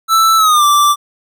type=tone with pitch glide; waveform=square; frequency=1322 to 1171 Hz; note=E6 to D6; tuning=+5 to -5 cents; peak=-8 dBFS; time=0.08-0.96 s; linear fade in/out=50 ms; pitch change=-210 cents; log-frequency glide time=0.37-0.64 s; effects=none